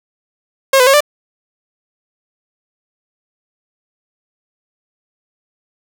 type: tone with pitch steps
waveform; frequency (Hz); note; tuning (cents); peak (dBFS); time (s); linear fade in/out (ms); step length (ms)
sawtooth; 539 / 503 / 545 / 590; C#5 / B4 / C#5 / D5; -49 / +32 / -29 / +8; -3; 0.73-1.006; 5; 69
effects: none